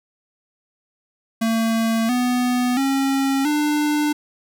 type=tone with pitch steps; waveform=square; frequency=225.9 / 247.8 / 271.8 / 298.1 Hz; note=A3 / B3 / C#4 / D4; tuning=+46 / +6 / -34 / +26 cents; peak=-18 dBFS; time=1.41-4.13 s; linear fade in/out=10 ms; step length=680 ms; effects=none